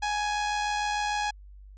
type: tone with amplitude modulation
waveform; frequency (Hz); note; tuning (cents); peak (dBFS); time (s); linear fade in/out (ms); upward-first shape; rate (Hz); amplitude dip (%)
sawtooth; 834; G#5; +7; -21; 0.02-1.31; 10; sine; 86.7; 35
effects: added 49 Hz sine -45 dBFS peak until 1.77 s + resampled to 16000 Hz